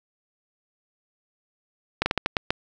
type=slowing click train; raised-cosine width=0.3 ms; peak=-5 dBFS; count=7; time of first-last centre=2.02-2.505 s; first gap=40 ms; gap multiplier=1.28; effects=none